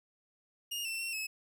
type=tone with pitch steps; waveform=sawtooth; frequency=2842 / 2686 / 2718 / 2584 Hz; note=F7 / E7 / F7 / E7; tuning=+30 / +32 / -48 / -35 cents; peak=-32 dBFS; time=0.71-1.27 s; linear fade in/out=10 ms; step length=140 ms; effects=none